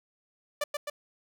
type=tone with echo; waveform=sawtooth; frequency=587.3 Hz; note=D5; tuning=in tune; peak=-23 dBFS; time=0.61-0.64 s; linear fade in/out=5 ms; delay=130 ms; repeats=2; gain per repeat=-3 dB; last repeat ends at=0.9 s; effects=none